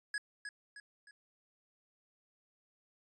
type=tone with echo; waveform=square; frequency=1673 Hz; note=G#6; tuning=12 cents sharp; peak=-35 dBFS; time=0.14-0.18 s; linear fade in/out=2 ms; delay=310 ms; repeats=3; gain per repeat=-7 dB; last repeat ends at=1.11 s; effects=resampled to 24000 Hz